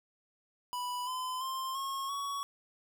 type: tone with pitch steps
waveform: square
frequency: 987 / 1018.9 / 1051.7 / 1085.7 / 1120.7 Hz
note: B5 / C6 / C6 / C#6 / C#6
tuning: -1 / -46 / +9 / -36 / +19 cents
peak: -35 dBFS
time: 0.73-2.43 s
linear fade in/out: 0 ms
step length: 340 ms
effects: none